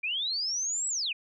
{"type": "linear two-way sweep", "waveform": "sine", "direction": "up then down", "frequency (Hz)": [2320, 7902, 2320], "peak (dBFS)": -28, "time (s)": [0.03, 1.13], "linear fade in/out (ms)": 10, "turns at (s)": 0.88, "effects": []}